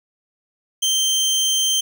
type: tone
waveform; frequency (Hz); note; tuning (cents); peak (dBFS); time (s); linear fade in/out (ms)
25% pulse; 3136; G7; 0; -13; 0.82-1.81; 10
effects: none